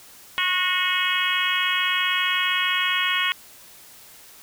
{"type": "harmonic tone with a mistuned harmonic", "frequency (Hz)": 364.7, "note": "F#4", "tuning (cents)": -25, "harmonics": [3, 4, 5, 6, 7, 8, 9], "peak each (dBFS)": [-28, -29, -27, -27, -28, -27, -28], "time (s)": [0.38, 3.32], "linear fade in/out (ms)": 0, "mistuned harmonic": 5, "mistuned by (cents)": 24, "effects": ["white hiss -47 dBFS RMS until 4.42 s"]}